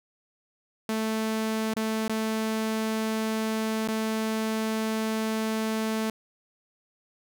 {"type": "tone with dropouts", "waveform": "sawtooth", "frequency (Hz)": 220, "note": "A3", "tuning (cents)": 0, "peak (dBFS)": -22, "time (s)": [0.89, 6.1], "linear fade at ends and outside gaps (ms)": 2, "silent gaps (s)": [[1.738, 1.765], [2.08, 2.095], [3.876, 3.884]], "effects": []}